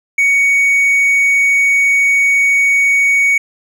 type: tone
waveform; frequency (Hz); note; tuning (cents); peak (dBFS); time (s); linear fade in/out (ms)
triangle; 2237; C#7; +15; -7; 0.18-3.38; 5
effects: none